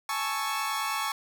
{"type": "chord", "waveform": "sawtooth", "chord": "A major seventh", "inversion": "third", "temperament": "equal", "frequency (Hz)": [830.6, 880, 1108.7, 1318.5], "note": ["G#5", "A5", "C#6", "E6"], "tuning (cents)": [0, 0, 0, 0], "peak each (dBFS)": [-33, -31, -27, -33], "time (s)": [0.09, 1.12], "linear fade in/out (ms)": 2, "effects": []}